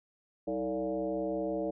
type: tone with frequency modulation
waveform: sine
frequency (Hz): 447.3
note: A4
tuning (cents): +28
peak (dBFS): -30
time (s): 0.47-1.71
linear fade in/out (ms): 10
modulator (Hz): 127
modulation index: 1.6
effects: none